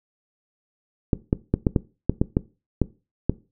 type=clicks; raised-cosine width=3 ms; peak=-5 dBFS; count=10; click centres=1.132 / 1.329 / 1.54 / 1.668 / 1.762 / 2.096 / 2.215 / 2.369 / 2.817 / 3.296 s; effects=noise-tail reverb RT60 0.3 s tail -19 dB re dry